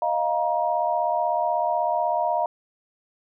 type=chord; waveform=sine; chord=Eb suspended second; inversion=none; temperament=equal with one note detuned; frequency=622.3 / 698.5 / 946.4 Hz; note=Eb5 / F5 / Bb5; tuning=0 / 0 / +26 cents; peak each=-26 / -24 / -25 dBFS; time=0.02-2.46 s; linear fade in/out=2 ms; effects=none